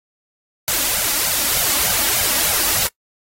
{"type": "noise with flanger", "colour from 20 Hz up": "white", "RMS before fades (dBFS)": -18, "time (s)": [0.68, 2.87], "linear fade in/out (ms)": 0, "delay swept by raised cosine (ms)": [1.3, 3.6], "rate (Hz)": 3.3, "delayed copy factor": 0.8, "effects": ["noise-tail reverb RT60 0.1 s tail -21 dB re dry", "AAC 48 kbps"]}